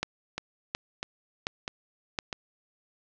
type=two click trains; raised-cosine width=0.2 ms; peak=-11 / -15 dBFS; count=4 / 4; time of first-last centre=0.03-2.188 / 0.38-2.328 s; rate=1.39 / 1.54 Hz; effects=low-pass 6000 Hz 12 dB/octave